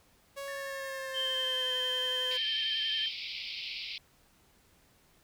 sawtooth tone with pitch glide, 556 to 506.9 Hz, C#5 to B4, +5 to +45 cents, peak -34 dBFS, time 0.36-2.38 s, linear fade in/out 20 ms, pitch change -160 cents, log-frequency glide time 0.48-1.74 s
triangle tone with vibrato, 1760 Hz, A6, in tune, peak -40 dBFS, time 0.48-3.06 s, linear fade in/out 0 ms, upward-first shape sine, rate 11 Hz, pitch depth 38 cents each way
sine tone, 3136 Hz, G7, in tune, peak -30 dBFS, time 1.13-3.12 s, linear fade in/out 50 ms
pink band-pass noise, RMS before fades -40 dBFS, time 2.31-3.98 s, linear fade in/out 2 ms, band 2200 to 5100 Hz, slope 96 dB/octave
effects pink hiss -65 dBFS RMS until 5.23 s

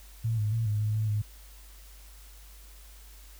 sine tone with pitch steps, 113.5 / 105.5 / 114 / 105.1 / 106.8 / 108.8 / 105.3 Hz, A#2 / G#2 / A#2 / G#2 / G#2 / A2 / G#2, -46 / +28 / -38 / +21 / +49 / -19 / +24 cents, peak -25 dBFS, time 0.24-1.22 s, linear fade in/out 10 ms, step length 140 ms, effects added 50 Hz sine -48 dBFS peak until 3.39 s + white hiss -55 dBFS RMS until 3.39 s

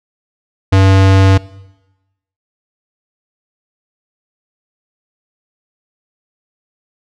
square tone, 96.2 Hz, G2, 32 cents flat, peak -6 dBFS, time 0.72-1.38 s, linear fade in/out 10 ms, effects noise-tail reverb RT60 1.0 s tail -21 dB re dry + low-pass 5000 Hz 12 dB/octave

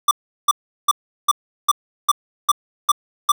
square tone bursts, 1174.7 Hz, D6, in tune, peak -11 dBFS, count 9, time 0.08-3.319 s, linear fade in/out 5 ms, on 31 ms, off 370 ms, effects none

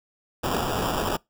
blue noise with sample-and-hold, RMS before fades -26 dBFS, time 0.43-1.17 s, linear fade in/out 10 ms, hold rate 2100 Hz, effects noise-tail reverb RT60 0.2 s tail -25 dB re dry

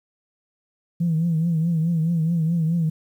sine tone with vibrato, 164.81 Hz, E3, in tune, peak -17 dBFS, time 1-2.9 s, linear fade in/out 10 ms, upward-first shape triangle, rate 4.7 Hz, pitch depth 100 cents each way, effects tanh soft clip ceiling -14 dBFS + 9-bit

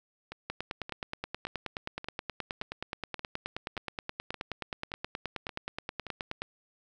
two click trains, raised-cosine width 0.3 ms, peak -24 / -18 dBFS, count 11 / 57, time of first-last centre 0.32-6.067 / 0.5-6.42 s, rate 1.74 / 9.46 Hz, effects none

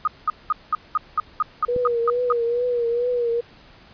sine tone bursts, 1244.5 Hz, D#6, in tune, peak -16 dBFS, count 11, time 0.05-2.325 s, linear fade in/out 2 ms, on 25 ms, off 200 ms
sine tone with vibrato, 480 Hz, B4, 49 cents flat, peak -19 dBFS, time 1.68-3.41 s, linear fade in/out 10 ms, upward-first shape triangle, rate 2.3 Hz, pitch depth 66 cents each way
click, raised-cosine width 3 ms, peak -18 dBFS, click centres 1.763 s
effects pink hiss -49 dBFS RMS until 3.93 s + resampled to 11025 Hz

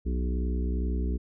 harmonic tone with a mistuned harmonic, 62.4 Hz, B1, 19 cents sharp, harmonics 1 / 3 / 4 / 5 / 6 / 7, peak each -26 / -36 / -38 / -40 / -42 / -43 dBFS, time 0.05-1.18 s, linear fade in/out 20 ms, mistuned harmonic 7, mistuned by -48 cents, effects none

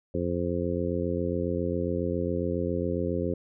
harmonic tone, 87.31 Hz, F2, in tune, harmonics 1 / 2 / 3 / 4 / 5 / 6, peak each -33 / -33 / -33 / -33 / -33 / -33 dBFS, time 0.14-3.34 s, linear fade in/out 5 ms, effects none

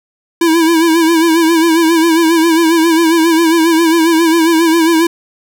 square tone with vibrato, 328.7 Hz, E4, 5 cents flat, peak -8 dBFS, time 0.41-5.07 s, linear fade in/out 5 ms, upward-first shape sine, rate 7.4 Hz, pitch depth 65 cents each way, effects none

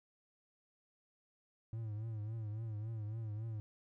triangle tone with vibrato, 109.2 Hz, A2, 13 cents flat, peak -37 dBFS, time 1.73-3.6 s, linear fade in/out 0 ms, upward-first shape triangle, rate 3.6 Hz, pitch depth 100 cents each way, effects none

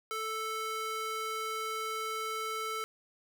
square tone with high-pass filter, 440 Hz, A4, in tune, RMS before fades -36 dBFS, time 0.11-2.84 s, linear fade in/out 0 ms, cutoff 880 Hz, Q 5.1, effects none

